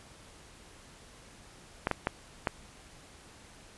clicks, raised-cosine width 0.5 ms, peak -12 dBFS, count 4, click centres 1.871 / 1.913 / 2.071 / 2.472 s, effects pink hiss -54 dBFS RMS until 3.77 s + resampled to 24000 Hz

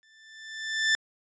sawtooth tone with exponential growth, 1768 Hz, A6, 8 cents sharp, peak -16 dBFS, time 0.03-0.95 s, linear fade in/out 0 ms, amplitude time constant 200 ms, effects resampled to 16000 Hz

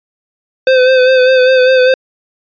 square tone with vibrato, 514 Hz, C5, 31 cents flat, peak -6 dBFS, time 0.67-1.94 s, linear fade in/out 2 ms, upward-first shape sine, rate 5 Hz, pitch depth 34 cents each way, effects resampled to 11025 Hz

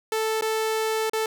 sawtooth tone with dropouts, 440 Hz, A4, in tune, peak -19 dBFS, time 0.12-1.26 s, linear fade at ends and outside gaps 2 ms, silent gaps 0.411-0.422 / 1.097-1.133 s, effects none

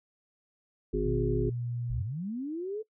harmonic tone, 51.8 Hz, G#1, 4 cents flat, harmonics 1 / 3 / 5 / 7 / 8, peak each -32 / -37 / -35 / -31 / -32 dBFS, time 0.93-1.5 s, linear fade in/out 10 ms
sine tone with pitch glide, 122.7 to 120.04 Hz, B2 to B2, -11 to -49 cents, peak -31 dBFS, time 1.05-2.03 s, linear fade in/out 20 ms, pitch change -38 cents, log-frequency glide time 1.17-1.66 s
sine linear sweep, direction up, 34.65 to 446.6 Hz, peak -32 dBFS, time 1.89-2.83 s, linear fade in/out 20 ms
effects noise-tail reverb RT60 0.1 s tail -21 dB re dry

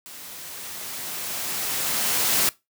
white noise with level ramp, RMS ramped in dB -41 to -20 dBFS, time 0.06-2.49 s, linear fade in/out 0 ms, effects noise-tail reverb RT60 0.2 s tail -20 dB re dry + high-pass 100 Hz 12 dB/octave

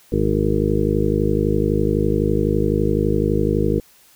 harmonic tone, 51.91 Hz, G#1, in tune, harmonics 1 / 2 / 3 / 4 / 6 / 7 / 8 / 9, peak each -24 / -24 / -24 / -24 / -24 / -24 / -24 / -24 dBFS, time 0.12-3.8 s, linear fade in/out 5 ms, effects white hiss -52 dBFS RMS until 4.15 s

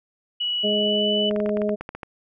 sine tone with pitch glide, 2934 to 2978 Hz, F#7 to F#7, -15 to +11 cents, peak -22 dBFS, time 0.4-1.3 s, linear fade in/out 10 ms, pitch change +26 cents, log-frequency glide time 0.58-1.12 s
harmonic tone, 208.9 Hz, G#3, 10 cents sharp, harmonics 1 / 2 / 3, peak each -25 / -25 / -25 dBFS, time 0.63-1.76 s, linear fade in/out 20 ms
clicks, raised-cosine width 0.5 ms, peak -18 dBFS, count 12, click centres 1.311 / 1.362 / 1.402 / 1.461 / 1.493 / 1.571 / 1.618 / 1.693 / 1.81 / 1.891 / 1.95 / 2.032 s
effects none

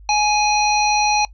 harmonic tone with a mistuned harmonic, 830.6 Hz, G#5, in tune, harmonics 1 / 3 / 5 / 7, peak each -16 / -21 / -23 / -24 dBFS, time 0.09-1.25 s, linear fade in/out 2 ms, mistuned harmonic 1, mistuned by +16 cents, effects noise-tail reverb RT60 0.1 s tail -22 dB re dry + added 50 Hz sine -39 dBFS peak until 1.33 s

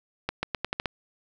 accelerating click train, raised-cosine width 0.3 ms, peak -11 dBFS, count 7, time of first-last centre 0.29-0.858 s, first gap 140 ms, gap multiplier 0.84, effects none

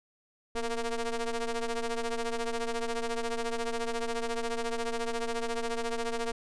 sawtooth ring-modulated tone, 233.1 Hz, A#3, in tune, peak -23 dBFS, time 0.55-6.32 s, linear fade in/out 5 ms, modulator 226 Hz, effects resampled to 22050 Hz

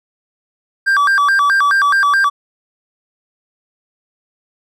triangle tone with vibrato, 1350 Hz, E6, 41 cents sharp, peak -8 dBFS, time 0.86-2.3 s, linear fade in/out 20 ms, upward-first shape square, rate 4.7 Hz, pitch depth 280 cents each way, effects none

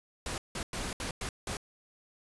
pink noise bursts at uneven times, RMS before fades -36 dBFS, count 6, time 0.26-0.38 / 0.55-0.63 / 0.73-0.93 / 1-1.11 / 1.21-1.29 / 1.47-1.57 s, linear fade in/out 2 ms, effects resampled to 24000 Hz

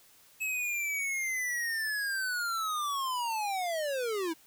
square linear sweep, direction down, 2593 to 311.1 Hz, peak -31 dBFS, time 0.4-4.34 s, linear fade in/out 20 ms, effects white hiss -60 dBFS RMS until 4.46 s

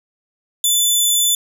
15% pulse tone, 3502 Hz, A7, 9 cents flat, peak -6 dBFS, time 0.64-1.35 s, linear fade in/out 2 ms, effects none

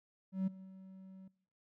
triangle tone with ADSR envelope, 189.8 Hz, F#3, 44 cents sharp, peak -27 dBFS, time 0.32-1.28 s, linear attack 150 ms, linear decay 13 ms, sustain -22 dB, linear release 5 ms, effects noise-tail reverb RT60 0.7 s tail -23 dB re dry + tanh soft clip ceiling -24 dBFS

